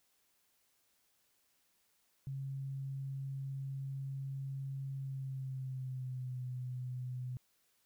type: tone with pitch glide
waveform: sine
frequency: 135.9 to 126.07 Hz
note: C#3 to B2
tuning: -34 to +36 cents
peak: -38 dBFS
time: 2.27-7.37 s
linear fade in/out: 0 ms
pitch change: -130 cents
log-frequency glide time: 4.95-6.44 s
effects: white hiss -75 dBFS RMS until 7.85 s